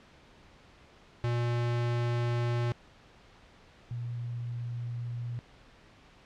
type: tone pair in turn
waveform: square / sine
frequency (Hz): 119.5 / 119.5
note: A#2 / A#2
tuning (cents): +43 / +43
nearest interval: unison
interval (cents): 0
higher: neither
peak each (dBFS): -28 / -33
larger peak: first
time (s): 1.24-2.72 / 3.91-5.39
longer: neither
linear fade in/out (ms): 0
effects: pink hiss -57 dBFS RMS until 6.25 s + low-pass 4000 Hz 12 dB/octave